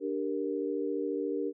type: chord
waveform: sine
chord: G minor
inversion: second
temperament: equal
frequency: 293.7 / 392 / 466.2 Hz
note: D4 / G4 / Bb4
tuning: 0 / 0 / 0 cents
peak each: -34 dBFS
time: 0-1.53 s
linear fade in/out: 50 ms
effects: none